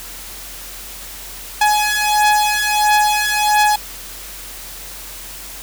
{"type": "beating tone pair", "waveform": "sawtooth", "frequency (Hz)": [841, 842.5], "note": ["G#5", "G#5"], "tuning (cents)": [22, 25], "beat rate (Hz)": 1.5, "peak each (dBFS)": -12, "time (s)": [1.61, 3.76], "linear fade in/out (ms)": 5, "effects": ["added 44 Hz sine -39 dBFS peak until 5.62 s", "white hiss -33 dBFS RMS until 5.62 s"]}